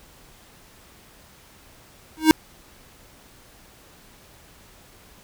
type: tone with exponential growth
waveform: square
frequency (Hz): 314.9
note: D#4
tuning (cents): +21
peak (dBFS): -6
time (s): 2.17-2.31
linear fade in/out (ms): 0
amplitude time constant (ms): 30
effects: pink hiss -51 dBFS RMS until 5.23 s